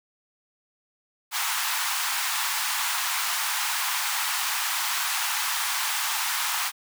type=high-pass noise; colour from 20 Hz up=pink; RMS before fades=-27 dBFS; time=1.31-6.72 s; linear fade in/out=50 ms; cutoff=840 Hz; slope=48 dB/octave; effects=none